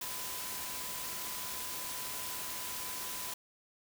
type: tone in noise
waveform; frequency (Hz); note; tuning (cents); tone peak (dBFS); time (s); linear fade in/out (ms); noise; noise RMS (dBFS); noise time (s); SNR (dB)
sine; 1005; B5; +30; -49; 0.01-3.34; 5; white; -40; 0.01-3.34; -12
effects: none